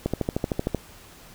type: click train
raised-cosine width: 2 ms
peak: -10 dBFS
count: 10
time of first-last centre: 0.06-0.747 s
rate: 13.1 Hz
effects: pink hiss -48 dBFS RMS until 1.34 s